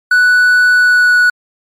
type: tone with pitch glide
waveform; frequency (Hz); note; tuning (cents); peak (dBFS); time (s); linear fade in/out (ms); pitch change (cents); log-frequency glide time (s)
triangle; 1482 to 1470.9; F#6 to F#6; +2 to -11; -4; 0.11-1.3; 5; -13; 0.72-1.17
effects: MP3 64 kbps